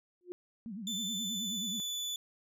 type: tone with exponential growth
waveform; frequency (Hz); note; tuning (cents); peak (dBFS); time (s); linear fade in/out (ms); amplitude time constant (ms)
sine; 356.7; F4; +37; -34; 0.21-0.32; 0; 22
type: tone with vibrato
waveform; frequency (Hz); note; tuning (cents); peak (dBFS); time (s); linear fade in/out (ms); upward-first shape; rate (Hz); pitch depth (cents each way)
sine; 207.7; G#3; 0; -39; 0.66-1.8; 0; sine; 9.4; 220
type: tone with pitch glide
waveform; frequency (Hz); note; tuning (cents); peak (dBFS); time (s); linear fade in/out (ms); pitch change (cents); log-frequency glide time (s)
30% pulse; 3527 to 3478; A7 to A7; +3 to -21; -32; 0.87-2.16; 2; -24; 1.11-1.84
effects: none